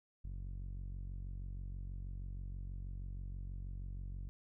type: tone with low-pass filter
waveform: sawtooth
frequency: 46.25 Hz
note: F#1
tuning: in tune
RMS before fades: -44 dBFS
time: 0.24-4.29 s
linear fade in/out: 0 ms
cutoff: 130 Hz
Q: 0.77
effects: none